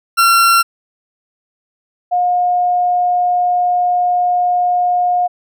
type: tone pair in turn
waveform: 40% pulse / sine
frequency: 1365 / 715.6 Hz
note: F6 / F5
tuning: -40 / +42 cents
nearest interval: major seventh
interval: 1118 cents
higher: first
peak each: -7 / -11 dBFS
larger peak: first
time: 0.17-0.63 / 2.11-5.28 s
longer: second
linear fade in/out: 20 ms
effects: none